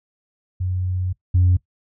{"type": "tone pair in turn", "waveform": "sine", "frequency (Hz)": [91.6, 90.29], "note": ["F#2", "F#2"], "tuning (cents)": [-17, -42], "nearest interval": "unison", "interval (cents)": 25, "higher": "first", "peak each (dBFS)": [-20, -11], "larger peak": "second", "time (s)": [[0.6, 1.13], [1.34, 1.57]], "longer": "first", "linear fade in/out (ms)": 10, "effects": ["noise-tail reverb RT60 0.1 s tail -19 dB re dry", "tanh soft clip ceiling -9 dBFS"]}